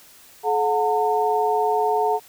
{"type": "tone cluster", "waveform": "sine", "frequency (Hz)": [429.1, 727, 906], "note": ["A4", "F#5", "A#5"], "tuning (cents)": [-43, -31, -50], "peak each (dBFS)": -22, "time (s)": [0.43, 2.2], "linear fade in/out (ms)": 50, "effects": ["white hiss -49 dBFS RMS until 2.28 s"]}